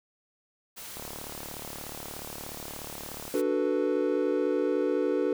white noise, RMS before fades -42 dBFS, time 0.76-3.42 s, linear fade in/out 20 ms
click train, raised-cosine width 1 ms, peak -26 dBFS, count 86, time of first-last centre 0.97-3.28 s, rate 36.8 Hz
triangle chord, B minor seventh, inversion first, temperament equal, 293.7 / 370 / 440 / 493.9 Hz, D4 / F#4 / A4 / B4, 0 / 0 / 0 / 0 cents, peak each -28 dBFS, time 3.34-5.33 s, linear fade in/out 2 ms
effects none

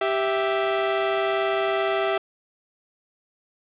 sawtooth tone pair together, 391.6 / 658.6 Hz, G4 / E5, -2 / -2 cents, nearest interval major sixth, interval 900 cents, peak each -20 dBFS, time 0.01-2.18 s, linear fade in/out 5 ms, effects resampled to 8000 Hz + 7-bit

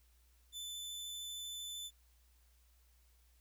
sawtooth tone with vibrato, 3514 Hz, A7, 3 cents flat, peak -40 dBFS, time 0.52-1.91 s, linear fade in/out 50 ms, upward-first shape triangle, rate 13 Hz, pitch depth 9 cents each way, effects added 60 Hz sine -66 dBFS peak until 3.4 s + white hiss -74 dBFS RMS until 3.4 s

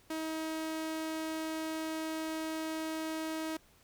sawtooth tone, 317.8 Hz, D#4, 37 cents sharp, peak -31 dBFS, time 0.1-3.57 s, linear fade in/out 5 ms, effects pink hiss -64 dBFS RMS until 3.83 s

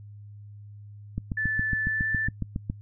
click train, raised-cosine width 5 ms, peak -16 dBFS, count 12, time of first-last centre 1.18-2.699 s, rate 7.24 Hz
sine tone with pitch glide, 1750 to 1763.2 Hz, A6 to A6, -10 to +3 cents, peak -25 dBFS, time 1.37-2.28 s, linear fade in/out 5 ms, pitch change +13 cents, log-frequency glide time 1.83-2.09 s
effects noise-tail reverb RT60 0.1 s tail -23 dB re dry + added 103 Hz sine -42 dBFS peak until 2.81 s

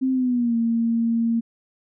sine tone with pitch glide, 261.6 to 230.4 Hz, C4 to A#3, 0 to -20 cents, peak -18 dBFS, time 0.01-1.41 s, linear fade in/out 20 ms, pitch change -220 cents, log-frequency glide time 0.12-0.56 s, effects none

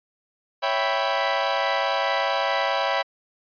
sawtooth chord, C# half-diminished seventh, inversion none, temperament equal, 554.4 / 659.3 / 784 / 987.8 Hz, C#5 / E5 / G5 / B5, 0 / 0 / 0 / 0 cents, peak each -23 dBFS, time 0.62-3.03 s, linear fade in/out 20 ms, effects resampled to 11025 Hz

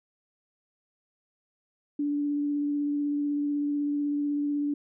sine tone with vibrato, 290.2 Hz, D4, 21 cents flat, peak -25 dBFS, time 1.99-4.74 s, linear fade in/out 5 ms, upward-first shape triangle, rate 16 Hz, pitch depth 13 cents each way, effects none

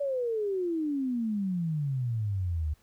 sine exponential sweep, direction down, 578 to 72.9 Hz, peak -27 dBFS, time 0-2.74 s, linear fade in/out 10 ms, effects pink hiss -66 dBFS RMS until 2.82 s

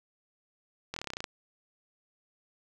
slowing click train, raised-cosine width 0.2 ms, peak -18 dBFS, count 11, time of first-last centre 0.94-1.242 s, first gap 24 ms, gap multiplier 1.05, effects none

